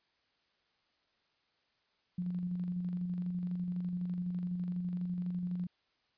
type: tone with tremolo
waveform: sine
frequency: 178.3 Hz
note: F3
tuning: 36 cents sharp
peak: -32 dBFS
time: 2.18-5.67 s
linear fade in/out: 5 ms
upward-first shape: square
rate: 12 Hz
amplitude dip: 30%
effects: white hiss -75 dBFS RMS until 6.17 s + resampled to 11025 Hz